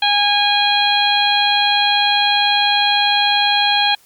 harmonic tone, 820 Hz, G#5, 22 cents flat, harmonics 1 / 2 / 3 / 4 / 5, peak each -17 / -22 / -21 / -17 / -20 dBFS, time 0.02-3.95 s, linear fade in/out 5 ms, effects white hiss -52 dBFS RMS until 4.05 s + Opus 48 kbps

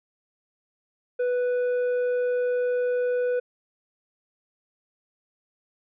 triangle tone with tanh clipping, 493.9 Hz, B4, in tune, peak -23 dBFS, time 1.19-3.4 s, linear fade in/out 10 ms, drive 10 dB, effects none

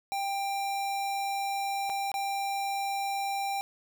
square tone with dropouts, 791 Hz, G5, 15 cents sharp, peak -30 dBFS, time 0.12-3.61 s, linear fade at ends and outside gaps 0 ms, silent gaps 1.895-1.899 / 2.117-2.141 s, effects none

